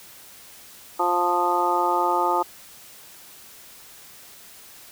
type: harmonic tone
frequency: 176.1 Hz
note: F3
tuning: 15 cents sharp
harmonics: 2 / 3 / 4 / 5 / 6 / 7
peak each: -27 / -30 / -28 / -22 / -31 / -25 dBFS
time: 0.99-2.43 s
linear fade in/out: 10 ms
effects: white hiss -46 dBFS RMS until 4.91 s